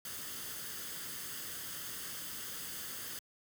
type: noise with comb filter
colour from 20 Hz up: white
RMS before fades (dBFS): -43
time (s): 0.05-3.19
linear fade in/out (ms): 2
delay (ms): 0.62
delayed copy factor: +0.55
effects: high-pass 60 Hz 12 dB/octave